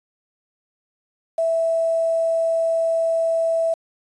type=tone with quantisation; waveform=sine; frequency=658 Hz; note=E5; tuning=3 cents flat; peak=-17 dBFS; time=1.38-3.74 s; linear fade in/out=5 ms; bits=7; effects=resampled to 22050 Hz